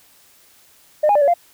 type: tone with pitch steps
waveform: sine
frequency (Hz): 606 / 822 / 590 / 565 / 693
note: D#5 / G#5 / D5 / C#5 / F5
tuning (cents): -46 / -18 / +8 / +33 / -14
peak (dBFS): -10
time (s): 1.03-1.34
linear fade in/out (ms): 10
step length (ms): 62
effects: tanh soft clip ceiling -8 dBFS + white hiss -52 dBFS RMS until 1.53 s